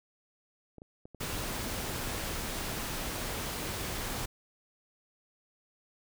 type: clicks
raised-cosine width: 2 ms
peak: -34 dBFS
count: 12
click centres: 0.783 / 0.819 / 1.055 / 1.147 / 1.234 / 1.353 / 1.594 / 1.843 / 1.996 / 2.244 / 2.359 / 2.666 s
type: noise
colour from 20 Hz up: pink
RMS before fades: -36 dBFS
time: 1.2-4.26 s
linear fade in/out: 10 ms
effects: none